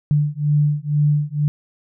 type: beating tone pair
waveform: sine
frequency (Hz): 146.83 / 148.93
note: D3 / D3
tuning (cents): 0 / +25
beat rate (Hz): 2.1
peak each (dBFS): -18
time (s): 0.11-1.48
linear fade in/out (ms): 0
effects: none